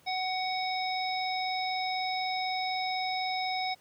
harmonic tone with a mistuned harmonic, 746 Hz, F#5, 14 cents sharp, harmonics 1 / 3 / 5 / 7, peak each -31 / -36 / -38 / -39 dBFS, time 0.06-3.75 s, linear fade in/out 20 ms, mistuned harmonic 5, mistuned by +23 cents, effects pink hiss -62 dBFS RMS until 3.8 s + high-pass 100 Hz 12 dB/octave

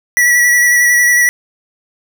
square tone with vibrato, 1942 Hz, B6, 30 cents flat, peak -8 dBFS, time 0.17-1.29 s, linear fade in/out 0 ms, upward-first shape square, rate 11 Hz, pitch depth 15 cents each way, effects none

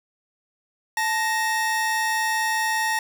45% pulse tone pair together, 880 / 1864.7 Hz, A5 / A#6, 0 / 0 cents, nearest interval octave + minor second, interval 1300 cents, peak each -24 dBFS, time 0.97-2.99 s, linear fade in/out 2 ms, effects none

